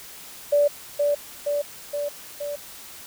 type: tone with echo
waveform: sine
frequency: 580 Hz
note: D5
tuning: 22 cents flat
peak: -15 dBFS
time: 0.52-0.68 s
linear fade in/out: 10 ms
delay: 470 ms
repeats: 4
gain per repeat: -3 dB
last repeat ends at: 2.56 s
effects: white hiss -42 dBFS RMS until 3.06 s